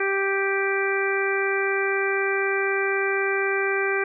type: harmonic tone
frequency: 392 Hz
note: G4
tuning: in tune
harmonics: 1 / 2 / 3 / 4 / 5 / 6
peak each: -24 / -33 / -32 / -27 / -30 / -29 dBFS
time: 0-4.04 s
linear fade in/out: 5 ms
effects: none